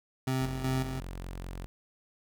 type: tone with tremolo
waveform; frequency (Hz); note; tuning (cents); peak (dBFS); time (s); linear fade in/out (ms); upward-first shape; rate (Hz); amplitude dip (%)
25% pulse; 130.81; C3; 0; -24; 0.27-1; 5; square; 2.7; 55
type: tone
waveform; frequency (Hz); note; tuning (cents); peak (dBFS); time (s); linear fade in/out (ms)
sawtooth; 45; F#1; -47; -34; 0.41-1.66; 0
effects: none

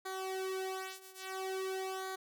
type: tone with flanger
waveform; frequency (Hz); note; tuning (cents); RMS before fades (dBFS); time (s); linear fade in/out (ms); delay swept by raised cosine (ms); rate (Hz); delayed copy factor
sawtooth; 379.2; F#4; +43; -40; 0.05-2.16; 10; 0.36 to 2.66; 0.49; -0.85
effects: none

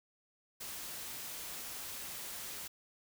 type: noise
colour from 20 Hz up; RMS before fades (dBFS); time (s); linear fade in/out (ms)
white; -44; 0.6-2.68; 10
effects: none

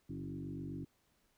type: tone with frequency modulation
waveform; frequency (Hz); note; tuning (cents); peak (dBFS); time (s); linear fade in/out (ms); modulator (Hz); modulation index
sine; 214.9; A3; -41; -40; 0.09-0.85; 10; 47.6; 2.5
effects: pink hiss -75 dBFS RMS until 1.37 s

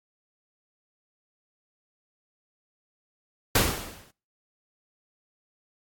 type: noise with exponential decay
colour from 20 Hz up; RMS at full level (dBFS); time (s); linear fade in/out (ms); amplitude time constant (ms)
pink; -18; 3.55-4.11; 5; 120
effects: noise-tail reverb RT60 0.4 s tail -25 dB re dry + AAC 64 kbps

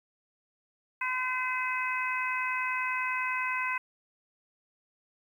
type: harmonic tone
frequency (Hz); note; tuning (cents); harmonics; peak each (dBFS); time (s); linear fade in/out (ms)
510; C5; -44; 2 / 3 / 4 / 5; -33 / -35 / -34 / -34; 1.01-3.78; 5
effects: 10-bit

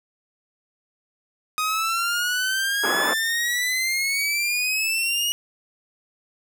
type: exponential sweep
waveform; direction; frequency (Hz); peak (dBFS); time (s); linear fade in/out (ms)
sawtooth; up; 1244 to 2900; -18; 1.58-5.32; 0
type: band-pass noise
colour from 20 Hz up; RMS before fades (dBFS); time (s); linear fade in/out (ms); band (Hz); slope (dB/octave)
white; -25; 2.83-3.14; 10; 240 to 1500; 24
effects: none

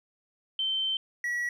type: tone pair in turn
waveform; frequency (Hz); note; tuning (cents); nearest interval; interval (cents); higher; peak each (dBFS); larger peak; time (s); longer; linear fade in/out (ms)
sine / triangle; 3100 / 1929.9; G7 / B6; -20 / -40; minor sixth; 820; first; -26; neither; 0.59-0.97 / 1.24-1.49; first; 2
effects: none

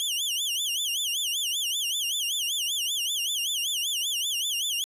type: tone with vibrato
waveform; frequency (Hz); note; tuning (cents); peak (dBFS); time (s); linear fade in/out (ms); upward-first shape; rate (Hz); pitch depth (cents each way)
sawtooth; 3136; G7; 0; -23; 0-4.84; 0; sine; 5.2; 210
effects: resampled to 32000 Hz

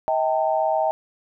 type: tone cluster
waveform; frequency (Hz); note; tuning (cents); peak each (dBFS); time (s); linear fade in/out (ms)
sine; 637 / 785 / 900; D#5 / G5 / A5; +41 / +2 / +39; -21 / -23 / -26; 0.08-0.91; 0
effects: none

